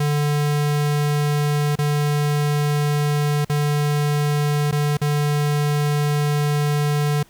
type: tone with dropouts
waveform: square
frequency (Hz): 147.1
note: D3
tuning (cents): +3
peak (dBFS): -18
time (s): 0-7.23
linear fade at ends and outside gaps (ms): 5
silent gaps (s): 1.756-1.787 / 3.448-3.496 / 4.713-4.724 / 4.971-5.014
effects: pink hiss -53 dBFS RMS until 7.29 s